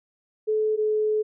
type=tone pair in turn; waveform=sine; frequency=431.6 / 428.6 Hz; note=A4 / A4; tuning=-33 / -45 cents; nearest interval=unison; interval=12 cents; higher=first; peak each=-20 dBFS; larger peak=neither; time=0.47-0.77 / 0.77-1.23 s; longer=second; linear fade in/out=20 ms; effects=none